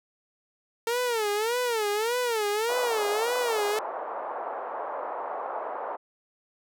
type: tone with vibrato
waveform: sawtooth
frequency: 451.8 Hz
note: A4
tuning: 46 cents sharp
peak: -21 dBFS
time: 0.87-3.79 s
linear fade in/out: 2 ms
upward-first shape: sine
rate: 1.7 Hz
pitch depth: 170 cents each way
type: band-pass noise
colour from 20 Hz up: pink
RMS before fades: -34 dBFS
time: 2.68-5.97 s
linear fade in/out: 20 ms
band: 540 to 1100 Hz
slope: 24 dB/octave
effects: none